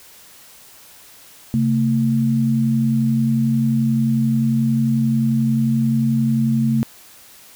sine tone pair together, 133.9 / 225.2 Hz, C3 / A3, +40 / +40 cents, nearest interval major sixth, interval 900 cents, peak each -19 / -16 dBFS, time 1.54-6.83 s, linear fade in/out 0 ms, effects white hiss -45 dBFS RMS until 7.55 s

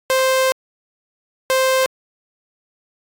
sawtooth tone pair in turn, 523.3 / 523.3 Hz, C5 / C5, 0 / 0 cents, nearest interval unison, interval 0 cents, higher neither, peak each -10 dBFS, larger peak neither, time 0.1-0.52 / 1.5-1.86 s, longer first, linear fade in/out 0 ms, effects AAC 64 kbps

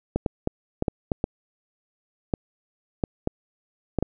clicks, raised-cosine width 2 ms, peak -9 dBFS, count 12, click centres 0.16 / 0.262 / 0.474 / 0.824 / 0.882 / 1.118 / 1.241 / 2.338 / 3.038 / 3.274 / 3.987 / 4.026 s, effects none

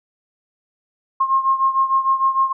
sine beating tone pair, 1068 / 1074.6 Hz, C6 / C6, +35 / +46 cents, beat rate 6.6 Hz, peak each -16 / -20 dBFS, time 1.2-2.53 s, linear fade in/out 10 ms, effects none

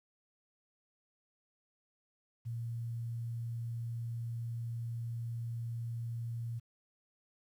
sine tone with quantisation, 116.54 Hz, A#2, in tune, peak -36 dBFS, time 2.45-6.6 s, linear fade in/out 20 ms, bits 11, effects none

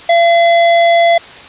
sine tone with hard clipping, 680 Hz, F5, 46 cents flat, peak -8 dBFS, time 0.09-1.18 s, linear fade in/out 5 ms, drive 18 dB, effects white hiss -33 dBFS RMS until 1.48 s + resampled to 8000 Hz

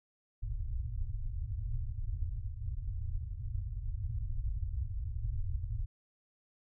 pink low-pass noise, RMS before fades -36 dBFS, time 0.42-5.86 s, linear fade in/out 10 ms, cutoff 120 Hz, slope 96 dB/octave, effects none

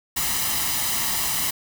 white noise with comb filter, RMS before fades -24 dBFS, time 0.16-1.51 s, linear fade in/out 10 ms, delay 1 ms, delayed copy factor +0.6, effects none

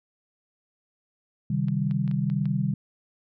sine chord, C minor, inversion none, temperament equal with one note detuned, 133.79 / 155.56 / 196 Hz, C3 / Eb3 / G3, +39 / 0 / 0 cents, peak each -27 dBFS, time 1.5-2.74 s, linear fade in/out 5 ms
clicks, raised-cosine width 0.3 ms, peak -30 dBFS, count 6, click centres 1.684 / 1.911 / 2.078 / 2.113 / 2.3 / 2.456 s
effects none

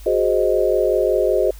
sine chord, Ab dominant seventh, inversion third, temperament equal, 370 / 415.3 / 523.3 / 622.3 Hz, Gb4 / Ab4 / C5 / Eb5, 0 / 0 / 0 / 0 cents, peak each -20 dBFS, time 0.06-1.51 s, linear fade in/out 5 ms, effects added 50 Hz sine -35 dBFS peak until 1.59 s + white hiss -47 dBFS RMS until 1.59 s

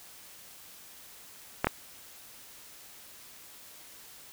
clicks, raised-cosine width 0.5 ms, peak -9 / -9 dBFS, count 2, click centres 1.645 / 1.67 s, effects white hiss -51 dBFS RMS until 4.32 s

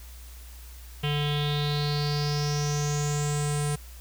square tone with low-pass filter sweep, 146.83 Hz, D3, in tune, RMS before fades -27 dBFS, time 1.03-3.76 s, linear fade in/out 10 ms, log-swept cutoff 3000 to 9300 Hz, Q 7.1, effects added 60 Hz sine -42 dBFS peak until 4 s + white hiss -51 dBFS RMS until 4 s

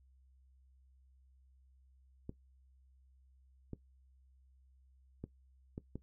clicks, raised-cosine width 3 ms, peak -29 dBFS, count 5, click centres 2.294 / 3.733 / 5.24 / 5.779 / 5.956 s, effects noise-tail reverb RT60 0.1 s tail -17 dB re dry + added 65 Hz sine -63 dBFS peak until 6.02 s

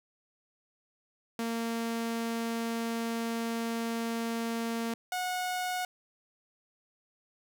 sawtooth tone pair in turn, 230 / 730.2 Hz, A#3 / F#5, -23 / -23 cents, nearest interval octave + minor sixth, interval 2000 cents, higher second, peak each -27 dBFS, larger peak neither, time 1.39-4.94 / 5.12-5.85 s, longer first, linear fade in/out 2 ms, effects none

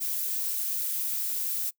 violet noise, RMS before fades -30 dBFS, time 0-1.71 s, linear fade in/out 20 ms, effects noise-tail reverb RT60 0.1 s tail -23 dB re dry

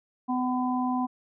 harmonic tone, 251.9 Hz, B3, 34 cents sharp, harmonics 1 / 3 / 4, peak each -26 / -31 / -32 dBFS, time 0.28-1.07 s, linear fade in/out 20 ms, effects none

